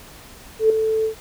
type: tone with ADSR envelope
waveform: sine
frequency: 440 Hz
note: A4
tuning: in tune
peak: -9 dBFS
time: 0.59-1.15 s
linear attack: 110 ms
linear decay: 3 ms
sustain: -8 dB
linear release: 100 ms
effects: pink hiss -43 dBFS RMS until 1.2 s